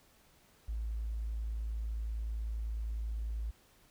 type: tone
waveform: triangle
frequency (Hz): 55.1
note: A1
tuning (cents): +3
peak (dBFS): -30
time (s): 0.68-3.51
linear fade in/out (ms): 10
effects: tanh soft clip ceiling -32 dBFS + pink hiss -65 dBFS RMS until 3.9 s